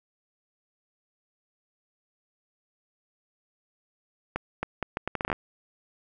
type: accelerating click train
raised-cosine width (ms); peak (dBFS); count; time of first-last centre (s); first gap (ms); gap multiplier
0.5; -13; 12; 4.36-5.329; 270; 0.73
effects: none